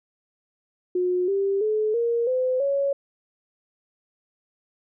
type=tone with pitch steps; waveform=sine; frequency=361.3 / 394 / 429.7 / 468.5 / 511 / 557.2 Hz; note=F#4 / G4 / A4 / A#4 / C5 / C#5; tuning=-41 / +9 / -41 / +9 / -41 / +9 cents; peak=-20 dBFS; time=0.95-2.93 s; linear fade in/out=5 ms; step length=330 ms; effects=none